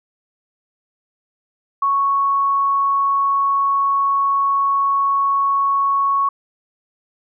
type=tone; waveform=sine; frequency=1108 Hz; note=C#6; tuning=1 cent flat; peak=-14 dBFS; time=1.82-6.29 s; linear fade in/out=5 ms; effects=none